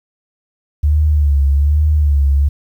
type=tone with vibrato; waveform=sine; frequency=72.8 Hz; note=D2; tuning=15 cents flat; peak=-9 dBFS; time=0.83-2.49 s; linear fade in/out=10 ms; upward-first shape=sine; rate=1.2 Hz; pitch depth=81 cents each way; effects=8-bit